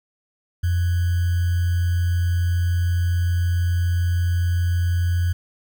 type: tone with sample-and-hold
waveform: sine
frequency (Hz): 87.31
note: F2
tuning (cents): 0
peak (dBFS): -17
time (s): 0.63-5.33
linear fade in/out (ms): 10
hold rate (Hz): 1575
effects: none